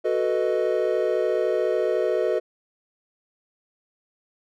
triangle chord, B dominant seventh, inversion second, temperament equal, 370 / 440 / 493.9 / 622.3 Hz, F#4 / A4 / B4 / D#5, 0 / 0 / 0 / 0 cents, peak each -24 dBFS, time 0.04-2.4 s, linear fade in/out 20 ms, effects none

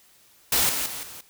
white noise with level steps, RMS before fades -21 / -27 / -34 / -41 dBFS, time 0.52-1.21 s, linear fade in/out 5 ms, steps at 0.69 / 0.86 / 1.03 s, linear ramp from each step 2 ms, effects white hiss -57 dBFS RMS until 1.29 s

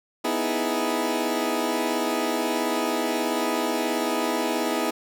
20% pulse chord, E major seventh, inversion second, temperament equal, 246.9 / 311.1 / 329.6 / 415.3 Hz, B3 / D#4 / E4 / G#4, 0 / 0 / 0 / 0 cents, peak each -24 dBFS, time 0.24-4.91 s, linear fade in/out 10 ms, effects none

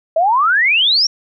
sine exponential sweep, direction up, 622.3 to 5680 Hz, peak -10 dBFS, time 0.16-1.07 s, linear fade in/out 5 ms, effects none

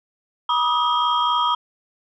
sine tone cluster, 967 / 1197 / 1261 / 3228 Hz, B5 / D6 / D#6 / G#7, -37 / +33 / +23 / -50 cents, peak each -20 / -27 / -20 / -24 dBFS, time 0.49-1.55 s, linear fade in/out 5 ms, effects tanh soft clip ceiling -9 dBFS

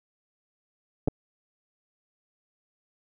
clicks, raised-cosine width 2 ms, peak -12 dBFS, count 2, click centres 1.076 / 1.083 s, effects none

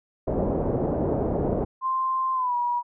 white low-pass noise, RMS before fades -25 dBFS, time 0.27-1.65 s, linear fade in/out 10 ms, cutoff 600 Hz, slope 24 dB/octave
sine tone with pitch glide, 1046.5 to 965.2 Hz, C6 to B5, 0 to -40 cents, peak -22 dBFS, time 1.81-2.83 s, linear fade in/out 50 ms, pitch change -140 cents, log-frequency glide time 2.34-2.55 s
effects none

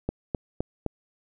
click train, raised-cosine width 2 ms, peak -13 dBFS, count 4, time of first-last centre 0.09-0.863 s, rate 3.88 Hz, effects none

